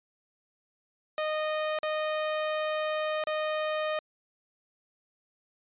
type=tone with dropouts; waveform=sawtooth; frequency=617 Hz; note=D#5; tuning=15 cents flat; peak=-24 dBFS; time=1.18-3.99 s; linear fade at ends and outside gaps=1 ms; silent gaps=1.788-1.831 / 3.239-3.271 s; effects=resampled to 8000 Hz